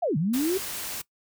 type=linear two-way sweep; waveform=sine; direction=down then up; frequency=751 to 140.5 to 392.5 Hz; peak=-22 dBFS; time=0.02-0.58 s; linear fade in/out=10 ms; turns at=0.17 s
type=noise; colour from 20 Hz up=white; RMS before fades=-34 dBFS; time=0.33-1.02 s; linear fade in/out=10 ms
effects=noise-tail reverb RT60 0.1 s tail -20 dB re dry